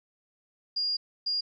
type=tone bursts at uneven times; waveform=sine; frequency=4831 Hz; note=D8; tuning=48 cents sharp; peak=-26 dBFS; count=2; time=0.76-0.97 / 1.26-1.41 s; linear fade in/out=10 ms; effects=none